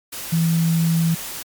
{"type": "tone in noise", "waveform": "sine", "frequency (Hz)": 165, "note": "E3", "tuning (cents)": 2, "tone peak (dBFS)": -15, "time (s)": [0.32, 1.15], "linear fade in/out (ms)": 10, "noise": "white", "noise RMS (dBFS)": -31, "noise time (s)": [0.12, 1.43], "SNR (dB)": 13, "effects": ["MP3 96 kbps"]}